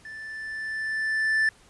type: tone with level ramp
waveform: triangle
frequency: 1761 Hz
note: A6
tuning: 1 cent sharp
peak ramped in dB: -36 to -17 dBFS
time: 0.05-1.49 s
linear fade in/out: 2 ms
effects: pink hiss -56 dBFS RMS until 1.69 s + resampled to 24000 Hz